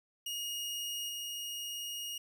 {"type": "tone with level steps", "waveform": "sawtooth", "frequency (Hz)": 2867, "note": "F7", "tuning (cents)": 45, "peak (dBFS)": [-33, -35], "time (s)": [0.26, 2.18], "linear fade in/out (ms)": 5, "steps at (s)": 1.08, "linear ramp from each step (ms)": 20, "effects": []}